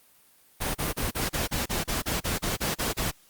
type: noise bursts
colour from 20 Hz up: pink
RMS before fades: -28 dBFS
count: 14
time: 0.6-3.116 s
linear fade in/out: 20 ms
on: 150 ms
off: 32 ms
effects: white hiss -59 dBFS RMS until 3.29 s + Opus 32 kbps